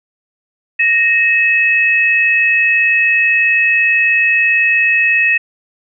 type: tone pair together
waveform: sine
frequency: 1864.7 / 2583 Hz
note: A#6 / E7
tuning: 0 / -36 cents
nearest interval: tritone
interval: 564 cents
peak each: -13 / -11 dBFS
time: 0.79-5.38 s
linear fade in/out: 10 ms
effects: none